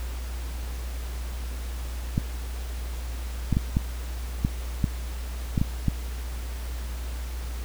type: clicks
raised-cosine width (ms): 5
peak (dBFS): -9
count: 9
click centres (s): 2.179 / 3.527 / 3.569 / 3.769 / 4.449 / 4.842 / 5.578 / 5.615 / 5.883
effects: added 60 Hz sine -30 dBFS peak until 7.64 s + pink hiss -43 dBFS RMS until 7.64 s